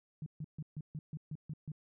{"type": "tone bursts", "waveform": "sine", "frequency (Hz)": 152.5, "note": "D#3", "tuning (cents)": -34, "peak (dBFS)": -38, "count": 9, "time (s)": [0.22, 1.718], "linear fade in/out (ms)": 2, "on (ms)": 42, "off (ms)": 140, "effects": []}